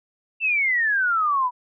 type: exponential sweep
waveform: sine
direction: down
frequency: 2708 to 966 Hz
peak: -18 dBFS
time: 0.4-1.51 s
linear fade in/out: 50 ms
effects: none